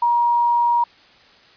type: tone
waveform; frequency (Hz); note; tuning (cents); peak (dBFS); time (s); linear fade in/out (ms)
sine; 950; A#5; +33; -14; 0.02-0.84; 5
effects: white hiss -50 dBFS RMS until 1.56 s + resampled to 11025 Hz